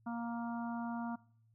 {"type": "harmonic tone", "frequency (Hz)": 234.2, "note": "A#3", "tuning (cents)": 8, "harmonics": [1, 3, 4, 5, 6], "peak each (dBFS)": [-38, -46, -46, -51, -51], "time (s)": [0.06, 1.16], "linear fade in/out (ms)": 10, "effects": ["noise-tail reverb RT60 0.6 s tail -22 dB re dry", "added 112 Hz sine -66 dBFS peak until 1.54 s"]}